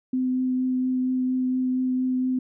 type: tone with vibrato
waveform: sine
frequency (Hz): 255.8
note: C4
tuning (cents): -39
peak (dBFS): -21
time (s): 0.13-2.39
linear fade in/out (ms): 5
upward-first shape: triangle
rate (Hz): 4.3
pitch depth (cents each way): 11
effects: none